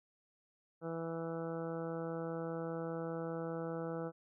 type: harmonic tone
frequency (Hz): 165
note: E3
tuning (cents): +2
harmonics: 1 / 2 / 3 / 4 / 5 / 6 / 7 / 8 / 9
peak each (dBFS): -43 / -44 / -41 / -49 / -51 / -58 / -57 / -51 / -57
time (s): 0.81-4.12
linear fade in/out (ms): 50
effects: none